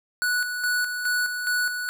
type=tone with tremolo; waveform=square; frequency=1475 Hz; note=F#6; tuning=6 cents flat; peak=-22 dBFS; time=0.22-1.89 s; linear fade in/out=0 ms; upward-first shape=square; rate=2.4 Hz; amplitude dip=50%; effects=none